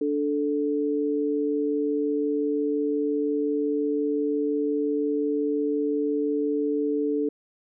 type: tone pair together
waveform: sine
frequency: 292.3 / 438 Hz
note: D4 / A4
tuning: -8 / -8 cents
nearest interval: perfect fifth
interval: 700 cents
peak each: -25 dBFS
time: 0.01-7.29 s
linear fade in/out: 5 ms
effects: none